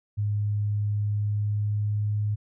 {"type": "tone with pitch glide", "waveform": "sine", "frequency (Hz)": [103.83, 104.79], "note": ["G#2", "G#2"], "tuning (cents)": [0, 16], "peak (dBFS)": -23, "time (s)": [0.17, 2.36], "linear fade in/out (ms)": 20, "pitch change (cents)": 16, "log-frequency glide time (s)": [1.02, 2.24], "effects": []}